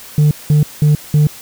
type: tone bursts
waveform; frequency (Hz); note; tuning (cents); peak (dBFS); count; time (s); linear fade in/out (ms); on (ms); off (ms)
sine; 149.9; D3; +36; -4; 4; 0.18-1.27; 2; 130; 190
effects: tanh soft clip ceiling -6 dBFS + white hiss -35 dBFS RMS until 1.41 s